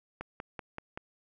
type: click train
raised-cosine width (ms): 0.5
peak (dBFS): -23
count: 5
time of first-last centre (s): 0.21-0.975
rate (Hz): 5.23
effects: none